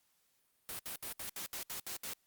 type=noise bursts; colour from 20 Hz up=white; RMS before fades=-42 dBFS; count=9; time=0.69-2.134 s; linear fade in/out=0 ms; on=100 ms; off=68 ms; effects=white hiss -75 dBFS RMS until 2.26 s + Opus 48 kbps